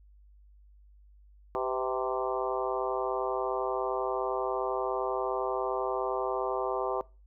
harmonic tone with a mistuned harmonic, 130 Hz, C3, 11 cents flat, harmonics 3 / 4 / 5 / 6 / 7 / 8 / 9, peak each -34 / -35 / -36 / -37 / -37 / -38 / -39 dBFS, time 1.55-7.01 s, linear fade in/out 0 ms, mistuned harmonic 4, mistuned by -43 cents, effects noise-tail reverb RT60 0.3 s tail -21 dB re dry + added 50 Hz sine -54 dBFS peak until 7.26 s

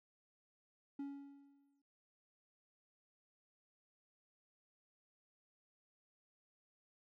triangle tone with exponential decay, 280 Hz, C#4, 18 cents sharp, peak -38 dBFS, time 0.99-1.82 s, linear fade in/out 5 ms, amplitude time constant 180 ms, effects none

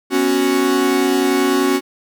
45% pulse chord, B suspended second, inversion none, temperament equal, 246.9 / 277.2 / 370 Hz, B3 / C#4 / F#4, 0 / 0 / 0 cents, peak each -22 / -17 / -17 dBFS, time 0.1-1.81 s, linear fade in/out 50 ms, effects none

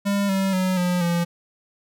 square tone with pitch steps, 200.6 / 192.98 / 185.66 / 178.61 / 171.83 Hz, G3 / G3 / F#3 / F3 / F3, +40 / -27 / +6 / +39 / -28 cents, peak -20 dBFS, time 0.05-1.25 s, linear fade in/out 20 ms, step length 240 ms, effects none

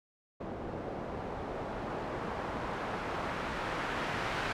white noise with low-pass filter sweep, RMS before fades -37 dBFS, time 0.4-4.53 s, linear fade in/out 10 ms, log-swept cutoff 530 to 1800 Hz, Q 0.84, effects none

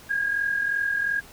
sine tone pair together, 1627.2 / 1670 Hz, G#6 / G#6, -36 / +9 cents, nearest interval unison, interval 45 cents, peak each -23 / -30 dBFS, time 0.09-1.21 s, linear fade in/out 20 ms, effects pink hiss -48 dBFS RMS until 1.32 s

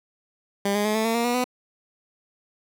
15% pulse tone with pitch steps, 200 / 206.5 / 213.1 / 220 / 227.1 / 234.4 / 242 / 249.8 Hz, G3 / G#3 / G#3 / A3 / A#3 / A#3 / B3 / B3, +35 / -10 / +45 / 0 / -45 / +10 / -35 / +20 cents, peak -15 dBFS, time 0.65-1.442 s, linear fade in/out 5 ms, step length 99 ms, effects none

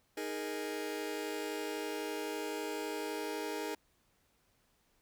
sawtooth chord, D# suspended fourth, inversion none, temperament just, 311.1 / 414.8 / 466.7 Hz, D#4 / G#4 / A#4, 0 / -2 / +2 cents, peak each -37 / -36 / -38 dBFS, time 0.17-3.75 s, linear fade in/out 5 ms, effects pink hiss -73 dBFS RMS until 5.01 s

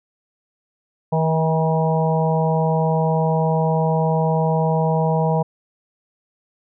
harmonic tone with a mistuned harmonic, 160 Hz, D#3, 49 cents sharp, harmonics 1 / 3 / 4 / 5 / 6, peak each -18 / -23 / -24 / -25 / -26 dBFS, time 1.12-5.43 s, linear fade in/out 10 ms, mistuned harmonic 5, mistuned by +18 cents, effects none

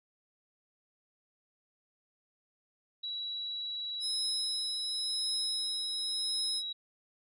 sine tone with pitch glide, 3907 to 3869 Hz, B7 to B7, -19 to -36 cents, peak -35 dBFS, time 3.03-6.73 s, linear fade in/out 10 ms, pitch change -17 cents, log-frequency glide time 5.14-5.68 s
35% pulse tone with tremolo, 5120 Hz, D#8, 49 cents sharp, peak -29 dBFS, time 4-6.63 s, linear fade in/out 50 ms, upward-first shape triangle, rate 0.93 Hz, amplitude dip 50%
effects none

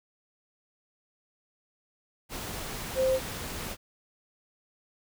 sine tone in noise, 523.3 Hz, C5, in tune, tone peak -22 dBFS, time 2.95-3.2 s, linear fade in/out 50 ms, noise pink, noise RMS -37 dBFS, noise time 2.29-3.77 s, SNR +12 dB, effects none

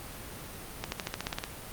accelerating click train, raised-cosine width 0.2 ms, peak -14 dBFS, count 10, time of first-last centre 0.84-1.439 s, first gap 81 ms, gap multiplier 0.95, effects pink hiss -43 dBFS RMS until 1.72 s + Opus 32 kbps

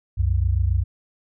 sine tone pair together, 65.16 / 92.5 Hz, C2 / F#2, -7 / 0 cents, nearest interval tritone, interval 607 cents, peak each -20 dBFS, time 0.17-0.84 s, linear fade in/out 20 ms, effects none

